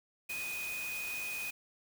sine tone in noise, 2489 Hz, D#7, in tune, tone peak -37 dBFS, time 0.29-1.51 s, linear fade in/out 10 ms, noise white, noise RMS -44 dBFS, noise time 0.29-1.51 s, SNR +4 dB, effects none

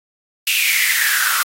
white noise with high-pass filter sweep, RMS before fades -17 dBFS, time 0.47-1.43 s, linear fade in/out 2 ms, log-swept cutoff 2700 to 1300 Hz, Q 8.6, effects AAC 48 kbps

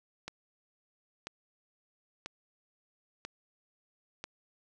click train, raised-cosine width 0.2 ms, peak -22 dBFS, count 5, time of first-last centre 0.28-4.24 s, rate 1.01 Hz, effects none

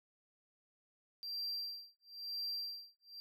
triangle tone with tremolo, 4720 Hz, D8, 8 cents sharp, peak -36 dBFS, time 1.23-3.2 s, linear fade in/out 0 ms, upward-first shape sine, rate 1 Hz, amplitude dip 100%, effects none

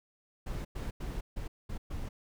brown noise bursts at uneven times, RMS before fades -37 dBFS, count 6, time 0.46-0.65 / 0.75-0.91 / 1-1.21 / 1.36-1.48 / 1.69-1.78 / 1.9-2.09 s, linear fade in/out 10 ms, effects none

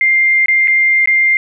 sine tone with dropouts, 2103 Hz, C7, 8 cents sharp, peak -8 dBFS, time 0.01-1.37 s, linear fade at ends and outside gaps 1 ms, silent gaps 0.459-0.483 / 0.674-0.68 / 1.058-1.074 s, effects none

